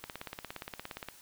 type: click train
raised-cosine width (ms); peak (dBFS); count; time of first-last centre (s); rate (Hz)
0.3; -23; 19; 0.04-1.087; 17.2
effects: white hiss -56 dBFS RMS until 1.21 s